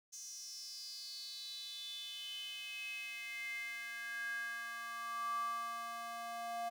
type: tone with high-pass filter sweep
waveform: square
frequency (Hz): 233.1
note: A#3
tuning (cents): 0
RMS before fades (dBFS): -44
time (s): 0.12-6.7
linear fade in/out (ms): 20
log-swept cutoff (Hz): 6200 to 760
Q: 8.3
effects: none